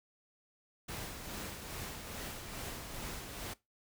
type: noise with tremolo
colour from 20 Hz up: pink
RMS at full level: -42 dBFS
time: 0.88-3.54 s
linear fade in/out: 10 ms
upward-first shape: sine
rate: 2.4 Hz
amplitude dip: 40%
effects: noise-tail reverb RT60 0.2 s tail -20 dB re dry